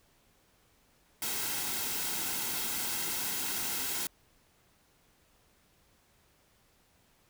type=noise with comb filter; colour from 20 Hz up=white; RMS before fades=-34 dBFS; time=1.22-4.07 s; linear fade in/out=2 ms; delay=1.7 ms; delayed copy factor=-0.5; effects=pink hiss -67 dBFS RMS until 7.29 s